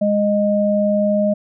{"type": "tone pair together", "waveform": "sine", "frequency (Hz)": [206.2, 617.9], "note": ["G#3", "D#5"], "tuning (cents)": [-12, -12], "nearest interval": "octave + perfect fifth", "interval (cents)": 1900, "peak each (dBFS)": [-17, -16], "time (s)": [0.01, 1.34], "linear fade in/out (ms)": 10, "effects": []}